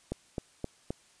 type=click train; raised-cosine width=2 ms; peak=-19 dBFS; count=4; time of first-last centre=0.12-0.905 s; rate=3.82 Hz; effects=white hiss -62 dBFS RMS until 1.2 s + resampled to 22050 Hz